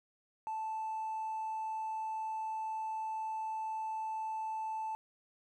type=tone with hard clipping; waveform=triangle; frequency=878 Hz; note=A5; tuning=4 cents flat; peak=-35 dBFS; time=0.47-4.95 s; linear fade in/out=0 ms; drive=2 dB; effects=none